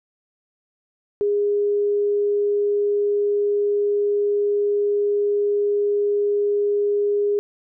sine tone pair in turn, 410 / 410 Hz, G#4 / G#4, -22 / -22 cents, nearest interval unison, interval 0 cents, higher neither, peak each -17 dBFS, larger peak neither, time 1.21-3.91 / 3.91-7.39 s, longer second, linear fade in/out 0 ms, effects none

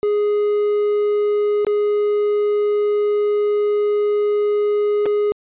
triangle tone with dropouts, 415.3 Hz, G#4, in tune, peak -13 dBFS, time 0.03-5.32 s, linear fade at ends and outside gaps 0 ms, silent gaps 1.648-1.668 / 5.057-5.062 s, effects resampled to 8000 Hz

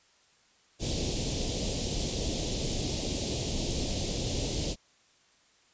pink band-stop noise, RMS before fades -31 dBFS, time 0.79-4.76 s, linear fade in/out 50 ms, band 620 to 3100 Hz, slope 24 dB/octave, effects white hiss -64 dBFS RMS until 5.73 s + resampled to 16000 Hz

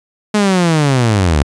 sawtooth linear sweep, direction down, 213.5 to 66 Hz, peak -6 dBFS, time 0.34-1.43 s, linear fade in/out 5 ms, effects resampled to 22050 Hz

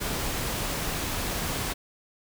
pink noise, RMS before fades -30 dBFS, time 0-1.74 s, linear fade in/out 20 ms, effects none

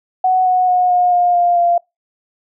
sine tone with pitch steps, 743 / 734.5 / 726 / 717.7 / 709.4 / 701.3 / 693.2 Hz, F#5 / F#5 / F#5 / F5 / F5 / F5 / F5, +7 / -13 / -33 / +47 / +27 / +7 / -13 cents, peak -10 dBFS, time 0.24-1.78 s, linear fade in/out 5 ms, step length 220 ms, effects noise-tail reverb RT60 0.2 s tail -26 dB re dry

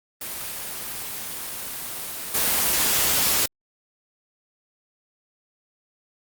white noise with level steps, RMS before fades -32 / -21 dBFS, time 0.21-3.46 s, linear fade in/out 5 ms, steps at 2.34 s, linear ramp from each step 10 ms, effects Opus 24 kbps

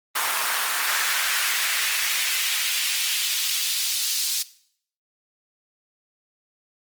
pink noise with high-pass filter sweep, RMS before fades -24 dBFS, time 0.15-4.43 s, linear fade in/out 10 ms, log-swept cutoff 1100 to 4500 Hz, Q 1.4, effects noise-tail reverb RT60 0.6 s tail -18 dB re dry + Opus 24 kbps

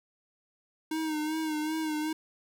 square tone with vibrato, 311.1 Hz, D#4, in tune, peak -30 dBFS, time 0.91-2.13 s, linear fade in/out 5 ms, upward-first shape sine, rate 2.6 Hz, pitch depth 44 cents each way, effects none

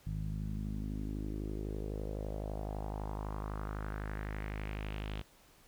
sawtooth tone with low-pass filter sweep, 51.91 Hz, G#1, in tune, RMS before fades -39 dBFS, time 0.06-5.22 s, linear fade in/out 10 ms, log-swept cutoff 150 to 3300 Hz, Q 3.1, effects pink hiss -63 dBFS RMS until 5.67 s

